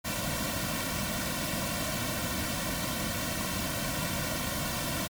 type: noise with comb filter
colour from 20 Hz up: pink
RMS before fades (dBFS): -32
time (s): 0.04-5.08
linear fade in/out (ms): 20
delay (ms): 2.4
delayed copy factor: -0.95
effects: MP3 96 kbps